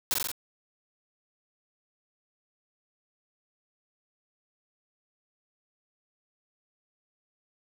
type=noise with echo; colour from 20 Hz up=white; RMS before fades=-26 dBFS; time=0.11-0.14 s; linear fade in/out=0 ms; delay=44 ms; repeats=4; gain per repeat=-2 dB; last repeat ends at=0.316 s; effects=none